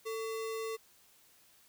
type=tone with sample-and-hold; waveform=sine; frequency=445.3 Hz; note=A4; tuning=21 cents sharp; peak=-35 dBFS; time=0.05-0.77 s; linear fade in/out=20 ms; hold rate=1575 Hz; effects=white hiss -64 dBFS RMS until 1.68 s